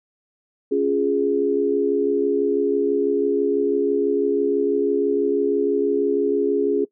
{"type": "chord", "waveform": "sine", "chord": "Db major", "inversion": "none", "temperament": "equal", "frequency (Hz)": [277.2, 349.2, 415.3], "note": ["Db4", "F4", "Ab4"], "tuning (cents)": [0, 0, 0], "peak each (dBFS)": [-23, -24, -19], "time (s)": [0.71, 6.85], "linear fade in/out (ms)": 10, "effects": ["noise-tail reverb RT60 0.1 s tail -20 dB re dry"]}